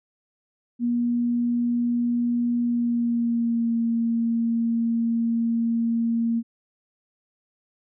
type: tone with pitch glide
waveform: sine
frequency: 239.3 to 230.9 Hz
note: A#3 to A#3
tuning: +46 to -16 cents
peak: -20 dBFS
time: 0.79-6.43 s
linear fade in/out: 50 ms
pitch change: -62 cents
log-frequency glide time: 2.62-3.76 s
effects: none